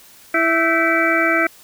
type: harmonic tone with a mistuned harmonic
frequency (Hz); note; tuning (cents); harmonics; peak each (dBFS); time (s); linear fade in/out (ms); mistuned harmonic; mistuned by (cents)
329.6; E4; 0; 1 / 2 / 4 / 5 / 6 / 7; -21 / -21 / -21 / -21 / -21 / -21; 0.34-1.47; 5; 5; -110
effects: white hiss -46 dBFS RMS until 1.63 s